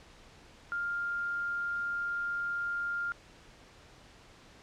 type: tone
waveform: sine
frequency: 1401 Hz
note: F6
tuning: 5 cents sharp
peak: -31 dBFS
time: 0.72-3.12 s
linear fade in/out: 0 ms
effects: pink hiss -56 dBFS RMS until 4.62 s + low-pass 6000 Hz 12 dB/octave

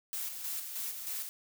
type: noise with tremolo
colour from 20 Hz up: blue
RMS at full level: -37 dBFS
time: 0.13-1.29 s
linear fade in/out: 0 ms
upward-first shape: square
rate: 3.2 Hz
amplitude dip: 45%
effects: none

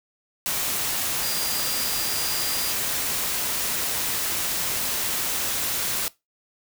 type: tone in noise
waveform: sine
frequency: 4824 Hz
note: D8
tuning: 46 cents sharp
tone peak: -31 dBFS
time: 1.23-2.72 s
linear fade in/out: 0 ms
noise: white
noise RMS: -26 dBFS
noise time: 0.46-6.08 s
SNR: -8 dB
effects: noise-tail reverb RT60 0.2 s tail -20 dB re dry

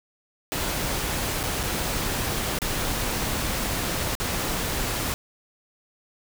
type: noise with dropouts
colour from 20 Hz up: pink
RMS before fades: -27 dBFS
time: 0.52-5.14 s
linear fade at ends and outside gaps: 0 ms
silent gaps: 1.431-1.437 / 1.631-1.636 / 2.588-2.618 / 4.152-4.2 s
effects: none

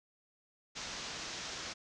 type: low-pass noise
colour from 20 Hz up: white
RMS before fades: -43 dBFS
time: 0.75-1.74 s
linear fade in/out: 20 ms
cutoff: 6600 Hz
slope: 48 dB/octave
effects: none

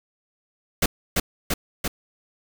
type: noise with echo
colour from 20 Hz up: pink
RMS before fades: -19 dBFS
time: 0.82-0.86 s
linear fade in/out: 5 ms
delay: 340 ms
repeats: 3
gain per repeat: -2 dB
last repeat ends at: 1.88 s
effects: none

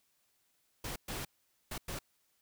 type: noise bursts at uneven times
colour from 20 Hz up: pink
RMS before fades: -40 dBFS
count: 4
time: 0.84-0.96 / 1.08-1.25 / 1.71-1.78 / 1.88-1.99 s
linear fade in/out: 5 ms
effects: white hiss -75 dBFS RMS until 2.41 s

